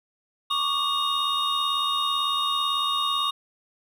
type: tone cluster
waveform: triangle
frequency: 1117 / 1195 / 2850 / 3706 Hz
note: C#6 / D6 / F7 / A#7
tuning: +13 / +30 / +34 / -11 cents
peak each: -25 / -28 / -31 / -24 dBFS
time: 0.5-3.31 s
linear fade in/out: 10 ms
effects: tanh soft clip ceiling -12 dBFS